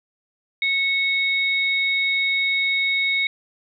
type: tone pair together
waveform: sine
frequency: 2204 / 3749 Hz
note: C#7 / A#7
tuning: -11 / +9 cents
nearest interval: major sixth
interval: 920 cents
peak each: -19 / -25 dBFS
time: 0.62-3.27 s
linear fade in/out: 2 ms
effects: none